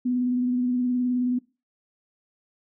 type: tone with vibrato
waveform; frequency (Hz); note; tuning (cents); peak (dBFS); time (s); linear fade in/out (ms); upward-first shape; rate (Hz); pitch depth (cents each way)
sine; 248.3; B3; +9; -21; 0.05-1.39; 10; sine; 19; 27
effects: noise-tail reverb RT60 0.3 s tail -21 dB re dry